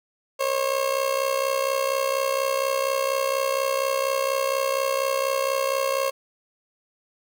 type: tone with amplitude modulation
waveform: 30% pulse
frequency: 541 Hz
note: C#5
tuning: 42 cents flat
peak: -16 dBFS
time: 0.39-6.11 s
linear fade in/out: 20 ms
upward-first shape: sine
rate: 64.2 Hz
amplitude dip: 70%
effects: none